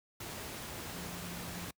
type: tone in noise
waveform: sine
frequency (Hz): 174.61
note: F3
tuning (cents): 0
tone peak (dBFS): -45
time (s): 0.94-1.7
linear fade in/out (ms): 5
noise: pink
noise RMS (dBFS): -43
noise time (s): 0.2-1.71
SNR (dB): -5
effects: noise-tail reverb RT60 0.1 s tail -26 dB re dry + high-pass 60 Hz 12 dB/octave